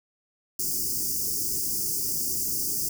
white band-stop noise, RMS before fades -28 dBFS, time 0.59-2.89 s, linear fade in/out 5 ms, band 420 to 4800 Hz, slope 96 dB/octave, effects none

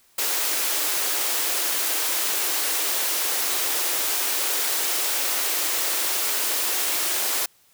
white high-pass noise, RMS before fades -24 dBFS, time 0.18-7.46 s, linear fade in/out 5 ms, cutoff 290 Hz, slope 48 dB/octave, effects white hiss -59 dBFS RMS until 7.73 s

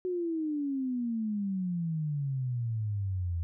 sine exponential sweep, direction down, 370 to 82.7 Hz, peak -29 dBFS, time 0.05-3.43 s, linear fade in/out 0 ms, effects none

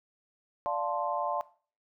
sine chord, D minor seventh, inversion none, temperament equal, 587.3 / 698.5 / 880 / 1046.5 Hz, D5 / F5 / A5 / C6, 0 / 0 / 0 / 0 cents, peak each -34 dBFS, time 0.66-1.41 s, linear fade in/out 0 ms, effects noise-tail reverb RT60 0.4 s tail -18 dB re dry

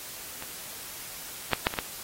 clicks, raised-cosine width 0.3 ms, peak -21 / -6 / -6 / -26 / -17 / -11 dBFS, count 6, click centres 0.424 / 1.533 / 1.669 / 1.706 / 1.739 / 1.788 s, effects white hiss -41 dBFS RMS until 2.03 s + AAC 48 kbps

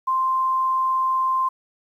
sine tone, 1046 Hz, C6, 1 cent flat, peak -18 dBFS, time 0.07-1.49 s, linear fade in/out 10 ms, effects 9-bit

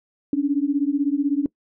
sine beating tone pair, 277.2 / 293.2 Hz, C#4 / D4, 0 / -3 cents, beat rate 16 Hz, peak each -21 dBFS, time 0.33-1.46 s, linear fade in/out 2 ms, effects noise-tail reverb RT60 0.1 s tail -22 dB re dry

